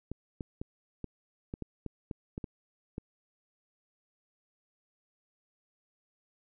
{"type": "clicks", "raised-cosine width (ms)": 3, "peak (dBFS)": -24, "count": 11, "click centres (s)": [0.116, 0.408, 0.615, 1.043, 1.539, 1.623, 1.863, 2.112, 2.379, 2.442, 2.981], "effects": []}